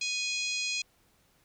harmonic tone with a mistuned harmonic, 830.6 Hz, G#5, in tune, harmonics 3 / 4 / 5 / 6 / 7 / 8 / 9 / 10, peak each -33 / -39 / -36 / -40 / -45 / -38 / -47 / -52 dBFS, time 0.01-0.82 s, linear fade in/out 5 ms, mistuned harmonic 10, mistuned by +15 cents, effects pink hiss -67 dBFS RMS until 1.44 s

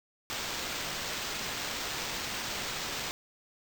blue noise with sample-and-hold, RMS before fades -36 dBFS, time 0.3-3.11 s, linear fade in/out 0 ms, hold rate 11025 Hz, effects none

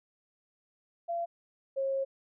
sine tone pair in turn, 683 / 541 Hz, F5 / C#5, -39 / -42 cents, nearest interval major third, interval 403 cents, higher first, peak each -30 / -28 dBFS, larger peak second, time 1.08-1.26 / 1.76-2.05 s, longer second, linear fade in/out 20 ms, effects none

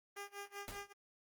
10% pulse tone with tremolo, 403.2 Hz, G4, 49 cents sharp, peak -35 dBFS, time 0.16-0.93 s, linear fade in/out 10 ms, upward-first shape sine, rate 5.2 Hz, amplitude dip 95%
pink noise with exponential decay, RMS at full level -43 dBFS, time 0.68-0.9 s, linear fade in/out 0 ms, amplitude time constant 47 ms
effects Opus 24 kbps

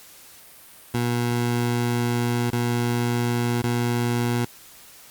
20% pulse tone with dropouts, 119.9 Hz, A#2, 49 cents sharp, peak -16 dBFS, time 0.94-4.45 s, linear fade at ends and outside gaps 5 ms, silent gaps 2.503-2.529 / 3.62-3.638 s, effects white hiss -47 dBFS RMS until 5.1 s + Opus 48 kbps

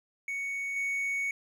triangle tone with level steps, 2226 Hz, C#7, 7 cents sharp, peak -30 / -27 dBFS, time 0.28-1.31 s, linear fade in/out 2 ms, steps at 0.76 s, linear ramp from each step 5 ms, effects none

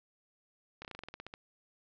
slowing click train, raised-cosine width 0.3 ms, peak -28 dBFS, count 12, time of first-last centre 0.82-1.339 s, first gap 28 ms, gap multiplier 1.1, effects resampled to 16000 Hz + 9-bit

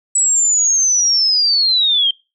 sine linear sweep, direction down, 7902 to 3136 Hz, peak -11 dBFS, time 0.15-2.11 s, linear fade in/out 5 ms, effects noise-tail reverb RT60 0.3 s tail -25 dB re dry

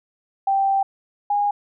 sine tone pair in turn, 783 / 819.1 Hz, G5 / G#5, -2 / -24 cents, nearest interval minor second, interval 78 cents, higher second, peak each -16 / -17 dBFS, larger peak first, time 0.47-0.83 / 1.3-1.51 s, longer first, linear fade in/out 5 ms, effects none

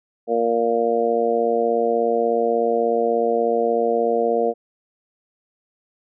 harmonic tone, 116.54 Hz, A#2, in tune, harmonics 2 / 3 / 4 / 5 / 6, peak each -28 / -28 / -19 / -25 / -23 dBFS, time 0.27-4.54 s, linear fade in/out 50 ms, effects none

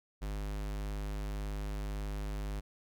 square tone, 50.9 Hz, G#1, 34 cents flat, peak -36 dBFS, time 0.21-2.61 s, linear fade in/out 20 ms, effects none

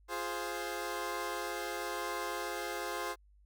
15% pulse chord, F minor, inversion none, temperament equal, 349.2 / 415.3 / 523.3 Hz, F4 / Ab4 / C5, 0 / 0 / 0 cents, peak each -34 dBFS, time 0.08-3.16 s, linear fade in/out 50 ms, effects added 50 Hz sine -60 dBFS peak until 3.45 s

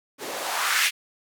blue noise with band-pass filter sweep, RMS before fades -25 dBFS, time 0.18-0.91 s, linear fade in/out 50 ms, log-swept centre 310 to 2500 Hz, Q 2.1, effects none

